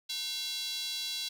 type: tone with high-pass filter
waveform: square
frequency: 305.3 Hz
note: D#4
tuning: 33 cents flat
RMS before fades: -36 dBFS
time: 0.09-1.29 s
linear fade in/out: 10 ms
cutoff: 3800 Hz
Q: 4.5
effects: none